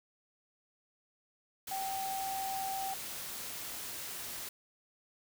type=tone in noise; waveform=sine; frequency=773 Hz; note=G5; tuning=24 cents flat; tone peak=-35 dBFS; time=1.71-2.94 s; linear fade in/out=5 ms; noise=white; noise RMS=-42 dBFS; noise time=1.67-4.49 s; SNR=+4 dB; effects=none